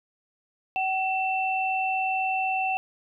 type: tone pair together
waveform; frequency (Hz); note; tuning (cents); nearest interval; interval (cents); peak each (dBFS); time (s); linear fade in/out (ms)
sine; 760 / 2678; F#5 / E7; +46 / +27; octave + minor seventh; 2181; -25 / -28; 0.76-2.77; 0
effects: none